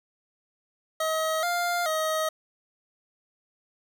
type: tone with pitch steps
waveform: 25% pulse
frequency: 635 / 700 / 630 Hz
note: D#5 / F5 / D#5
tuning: +35 / +4 / +21 cents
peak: -21 dBFS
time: 1-2.29 s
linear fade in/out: 5 ms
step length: 430 ms
effects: none